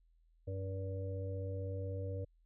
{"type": "harmonic tone", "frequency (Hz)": 95.9, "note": "G2", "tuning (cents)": -37, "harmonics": [1, 3, 5, 6], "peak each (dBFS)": [-38, -51, -45, -49], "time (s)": [0.47, 2.25], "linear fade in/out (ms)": 10, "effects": ["added 41 Hz sine -66 dBFS peak until 2.45 s"]}